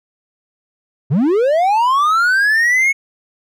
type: linear sweep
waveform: triangle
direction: up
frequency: 116.54 to 2210 Hz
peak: -9 dBFS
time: 1.1-2.93 s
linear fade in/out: 20 ms
effects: none